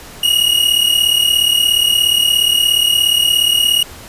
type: tone pair together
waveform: 45% pulse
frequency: 2863 / 2900 Hz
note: F7 / F#7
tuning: +42 / -35 cents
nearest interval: unison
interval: 23 cents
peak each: -13 dBFS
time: 0.23-3.83 s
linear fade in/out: 5 ms
effects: pink hiss -35 dBFS RMS until 4.08 s + resampled to 32000 Hz